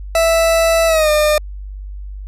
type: tone with pitch glide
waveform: 40% pulse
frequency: 659 to 604.3 Hz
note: E5 to D5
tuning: -1 to +49 cents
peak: -10 dBFS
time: 0.15-1.38 s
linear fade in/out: 2 ms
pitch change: -150 cents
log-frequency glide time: 0.87-1.1 s
effects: added 49 Hz sine -26 dBFS peak until 2.27 s + resampled to 32000 Hz